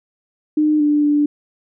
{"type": "tone with pitch steps", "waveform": "sine", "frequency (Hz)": [304, 295.7, 293.7], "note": ["D#4", "D4", "D4"], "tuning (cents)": [-40, 12, 0], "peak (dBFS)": -12, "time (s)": [0.57, 1.26], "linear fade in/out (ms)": 5, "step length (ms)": 230, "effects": []}